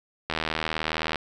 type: click train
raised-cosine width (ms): 0.3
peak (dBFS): -10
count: 69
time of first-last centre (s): 0.3-1.158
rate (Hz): 79.3
effects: none